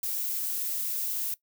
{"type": "noise", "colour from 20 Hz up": "violet", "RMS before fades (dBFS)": -31, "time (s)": [0.03, 1.34], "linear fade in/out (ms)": 2, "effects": ["noise-tail reverb RT60 0.1 s tail -19 dB re dry"]}